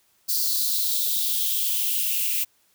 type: noise with high-pass filter sweep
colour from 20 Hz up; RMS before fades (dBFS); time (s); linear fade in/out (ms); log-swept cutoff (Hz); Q
violet; -24; 0.28-2.45; 20; 4600 to 2500; 5.2
effects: white hiss -64 dBFS RMS until 2.74 s